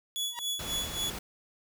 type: tone with tremolo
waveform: sawtooth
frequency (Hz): 3399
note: G#7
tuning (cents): +39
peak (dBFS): -26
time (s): 0.16-1.1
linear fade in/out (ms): 0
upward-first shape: sine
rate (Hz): 3.7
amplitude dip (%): 80
type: tone with exponential growth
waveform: sawtooth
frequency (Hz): 955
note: A#5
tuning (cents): +42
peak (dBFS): -28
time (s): 0.3-0.39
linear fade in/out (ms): 0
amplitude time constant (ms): 18
type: noise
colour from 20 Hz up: pink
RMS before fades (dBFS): -39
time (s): 0.59-1.19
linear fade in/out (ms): 5
effects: none